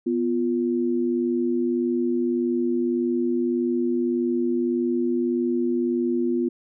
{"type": "tone pair together", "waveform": "sine", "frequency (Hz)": [246.9, 348.6], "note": ["B3", "F4"], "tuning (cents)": [0, -3], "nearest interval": "tritone", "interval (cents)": 597, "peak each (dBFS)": -23, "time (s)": [0.06, 6.49], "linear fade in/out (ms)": 10, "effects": []}